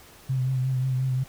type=tone with vibrato; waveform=sine; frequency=130 Hz; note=C3; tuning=11 cents flat; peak=-22 dBFS; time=0.29-1.24 s; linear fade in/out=10 ms; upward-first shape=triangle; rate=5.6 Hz; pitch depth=41 cents each way; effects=pink hiss -50 dBFS RMS until 1.28 s